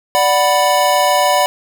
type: chord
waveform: square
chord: B minor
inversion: first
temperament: equal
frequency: 587.3 / 740 / 987.8 Hz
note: D5 / F#5 / B5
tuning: 0 / 0 / 0 cents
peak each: -16 dBFS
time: 0.15-1.46 s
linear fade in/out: 0 ms
effects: none